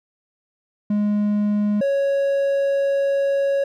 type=tone pair in turn; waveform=triangle; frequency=207.7 / 554.5 Hz; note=G#3 / C#5; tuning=0 / 0 cents; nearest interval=octave + perfect fourth; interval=1700 cents; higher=second; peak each=-15 dBFS; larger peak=neither; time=0.9-1.81 / 1.81-3.64 s; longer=second; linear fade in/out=5 ms; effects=none